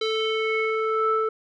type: tone with low-pass filter sweep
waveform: square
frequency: 440 Hz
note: A4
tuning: in tune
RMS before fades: -24 dBFS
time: 0.01-1.29 s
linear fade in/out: 5 ms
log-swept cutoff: 3900 to 1100 Hz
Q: 4.5
effects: none